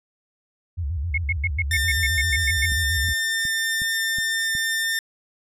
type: tone with vibrato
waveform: sine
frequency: 77.78 Hz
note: D#2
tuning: in tune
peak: -23 dBFS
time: 0.77-3.14 s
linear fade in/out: 20 ms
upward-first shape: square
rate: 7.5 Hz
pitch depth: 190 cents each way
type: tone bursts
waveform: sine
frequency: 2175 Hz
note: C#7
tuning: 33 cents flat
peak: -20 dBFS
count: 11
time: 1.14-2.658 s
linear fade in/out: 5 ms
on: 38 ms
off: 110 ms
type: tone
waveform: sawtooth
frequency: 1801 Hz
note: A6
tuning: 40 cents sharp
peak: -18 dBFS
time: 1.71-4.99 s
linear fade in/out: 2 ms
type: click train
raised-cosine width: 5 ms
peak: -24 dBFS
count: 6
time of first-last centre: 2.72-4.552 s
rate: 2.73 Hz
effects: resampled to 32000 Hz